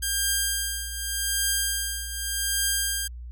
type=tone with tremolo; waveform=5% pulse; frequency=1600 Hz; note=G6; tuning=35 cents sharp; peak=-10 dBFS; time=0.02-3.08 s; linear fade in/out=10 ms; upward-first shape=triangle; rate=0.85 Hz; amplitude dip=75%; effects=added 60 Hz sine -35 dBFS peak until 3.31 s + MP3 64 kbps